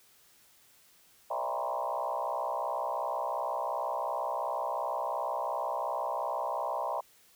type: tone with frequency modulation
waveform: sine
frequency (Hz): 802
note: G5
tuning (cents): +39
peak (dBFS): -30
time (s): 1.3-7.01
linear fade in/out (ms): 10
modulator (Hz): 62.8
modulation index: 3.9
effects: white hiss -62 dBFS RMS until 7.35 s